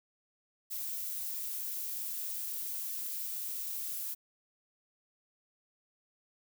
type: noise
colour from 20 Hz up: violet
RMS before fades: -38 dBFS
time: 0.7-4.15 s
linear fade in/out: 20 ms
effects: none